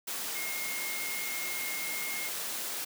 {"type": "tone in noise", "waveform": "sine", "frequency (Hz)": 2144, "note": "C7", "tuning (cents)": 42, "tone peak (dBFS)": -37, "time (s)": [0.35, 2.29], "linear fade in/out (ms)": 10, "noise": "white", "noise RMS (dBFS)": -36, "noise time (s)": [0.07, 2.85], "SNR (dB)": -4, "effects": ["high-pass 200 Hz 12 dB/octave"]}